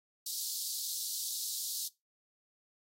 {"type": "high-pass noise", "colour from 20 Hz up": "pink", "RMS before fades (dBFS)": -38, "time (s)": [0.26, 1.88], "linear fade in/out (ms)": 5, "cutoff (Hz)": 3900, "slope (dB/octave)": 48, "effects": ["noise-tail reverb RT60 0.2 s tail -19 dB re dry", "AAC 48 kbps"]}